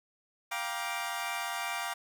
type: chord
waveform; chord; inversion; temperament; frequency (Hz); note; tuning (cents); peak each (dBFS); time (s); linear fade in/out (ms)
20% pulse; G minor seventh; third; equal with one note detuned; 698.5 / 784 / 948.1 / 1174.7; F5 / G5 / Bb5 / D6; 0 / 0 / +29 / 0; -34; 0.51-1.94; 10
effects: none